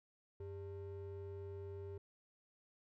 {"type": "ring-modulated tone", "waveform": "triangle", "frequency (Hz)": 246.1, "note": "B3", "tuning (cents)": -6, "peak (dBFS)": -40, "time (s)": [0.4, 1.98], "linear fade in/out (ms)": 5, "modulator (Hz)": 154, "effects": []}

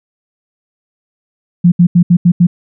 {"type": "tone bursts at uneven times", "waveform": "sine", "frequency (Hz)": 174.61, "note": "F3", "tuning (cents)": 0, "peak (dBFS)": -3, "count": 6, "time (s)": [[1.64, 1.72], [1.79, 1.87], [1.95, 2.03], [2.1, 2.17], [2.25, 2.32], [2.4, 2.47]], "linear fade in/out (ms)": 10, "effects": []}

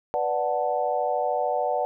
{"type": "chord", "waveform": "sine", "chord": "B minor seventh", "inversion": "none", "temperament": "equal", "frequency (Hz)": [493.9, 587.3, 740, 880], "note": ["B4", "D5", "F#5", "A5"], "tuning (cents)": [0, 0, 0, 0], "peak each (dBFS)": [-29, -27, -26, -31], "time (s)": [0.14, 1.85], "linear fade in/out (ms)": 0, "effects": []}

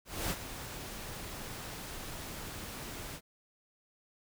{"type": "noise with ADSR envelope", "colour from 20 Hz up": "pink", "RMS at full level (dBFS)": -33, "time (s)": [0.05, 3.21], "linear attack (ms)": 250, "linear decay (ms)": 53, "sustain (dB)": -10, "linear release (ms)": 61, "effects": []}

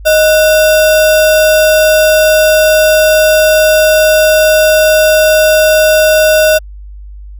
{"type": "tone with sample-and-hold", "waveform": "sine", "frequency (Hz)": 622.3, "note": "D#5", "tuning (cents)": 0, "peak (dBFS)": -4, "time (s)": [0.05, 6.59], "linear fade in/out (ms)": 20, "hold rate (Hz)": 2100, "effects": ["added 50 Hz sine -26 dBFS peak until 7.39 s"]}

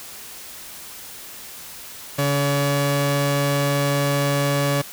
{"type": "tone pair together", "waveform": "sawtooth", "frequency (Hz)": [141.9, 283.8], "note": ["C#3", "C#4"], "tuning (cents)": [41, 41], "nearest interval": "octave", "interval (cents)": 1200, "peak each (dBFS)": -16, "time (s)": [2.18, 4.82], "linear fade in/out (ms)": 10, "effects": ["white hiss -38 dBFS RMS until 4.92 s"]}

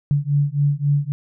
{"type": "beating tone pair", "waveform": "sine", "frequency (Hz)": [142, 145.7], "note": ["C#3", "D3"], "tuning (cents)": [42, -13], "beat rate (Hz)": 3.7, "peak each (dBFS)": -19, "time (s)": [0.11, 1.12], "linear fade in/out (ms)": 0, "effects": []}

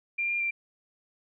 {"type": "tone with pitch steps", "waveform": "sine", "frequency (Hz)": [2385, 2399, 2365], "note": ["D7", "D7", "D7"], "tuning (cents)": [26, 36, 12], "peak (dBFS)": -26, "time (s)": [0.18, 0.51], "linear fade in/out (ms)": 10, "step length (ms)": 110, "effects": []}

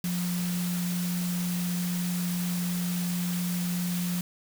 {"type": "tone in noise", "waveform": "sine", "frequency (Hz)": 177, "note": "F3", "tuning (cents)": 23, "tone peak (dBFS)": -27, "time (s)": [0.04, 4.21], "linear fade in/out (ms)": 2, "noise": "white", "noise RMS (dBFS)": -37, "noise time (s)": [0.04, 4.21], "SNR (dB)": 7, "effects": []}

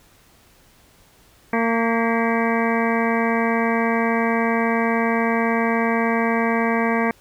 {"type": "harmonic tone with a mistuned harmonic", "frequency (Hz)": 229.1, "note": "A#3", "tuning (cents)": -30, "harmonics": [1, 2, 3, 4, 5, 7, 8, 9, 10], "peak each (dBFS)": [-21, -24, -26, -27, -28, -29, -30, -31, -31], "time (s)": [1.53, 7.11], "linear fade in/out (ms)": 2, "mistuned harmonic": 8, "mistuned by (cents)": 66, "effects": ["pink hiss -54 dBFS RMS until 7.2 s"]}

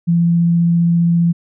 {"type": "tone with vibrato", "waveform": "sine", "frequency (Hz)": 170, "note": "F3", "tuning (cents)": -46, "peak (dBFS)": -10, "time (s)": [0.07, 1.33], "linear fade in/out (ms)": 20, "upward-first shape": "triangle", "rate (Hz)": 15, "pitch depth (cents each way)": 8, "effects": []}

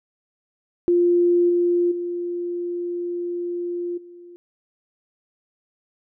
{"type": "tone with level steps", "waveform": "sine", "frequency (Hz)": 349.5, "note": "F4", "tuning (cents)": 1, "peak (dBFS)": [-14, -16, -24, -40], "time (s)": [0.88, 4.36], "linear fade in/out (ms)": 0, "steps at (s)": [1.49, 1.91, 3.97], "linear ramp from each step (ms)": 10, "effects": []}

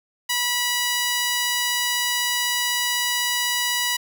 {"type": "tone with high-pass filter", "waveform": "sawtooth", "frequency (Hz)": 976, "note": "B5", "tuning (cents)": -21, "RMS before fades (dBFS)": -23, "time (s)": [0.29, 3.97], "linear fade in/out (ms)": 10, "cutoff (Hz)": 2100, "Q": 0.76, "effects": []}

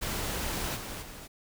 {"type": "noise with level steps", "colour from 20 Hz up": "pink", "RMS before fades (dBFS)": [-33, -39, -45], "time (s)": [0.01, 1.28], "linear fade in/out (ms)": 20, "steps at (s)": [0.75, 1.01], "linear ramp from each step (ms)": 20, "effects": []}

